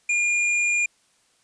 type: tone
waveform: square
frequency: 2416 Hz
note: D7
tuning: 48 cents sharp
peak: -20 dBFS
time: 0.09-0.86 s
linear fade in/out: 5 ms
effects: white hiss -63 dBFS RMS until 1.43 s + resampled to 22050 Hz